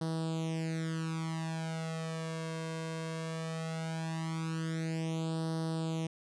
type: tone with flanger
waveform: sawtooth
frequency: 161.9 Hz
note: E3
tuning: 31 cents flat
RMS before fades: -36 dBFS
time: 0.01-6.07 s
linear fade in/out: 5 ms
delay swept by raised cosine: 0.21 to 1.91 ms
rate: 0.18 Hz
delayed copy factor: +0.85
effects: resampled to 22050 Hz